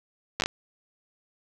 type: slowing click train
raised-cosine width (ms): 0.2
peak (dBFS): -8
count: 5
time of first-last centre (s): 0.4-0.46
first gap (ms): 9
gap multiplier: 1.35
effects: none